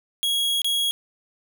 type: tone with dropouts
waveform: 45% pulse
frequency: 3314 Hz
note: G#7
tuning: 4 cents flat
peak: -20 dBFS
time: 0.23-0.91 s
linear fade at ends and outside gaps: 0 ms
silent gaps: 0.618-0.645 s
effects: none